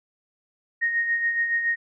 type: tone with tremolo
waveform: sine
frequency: 1862 Hz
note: A#6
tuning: 2 cents flat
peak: -19 dBFS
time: 0.81-1.76 s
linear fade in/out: 20 ms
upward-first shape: sine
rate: 7.1 Hz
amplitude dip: 50%
effects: none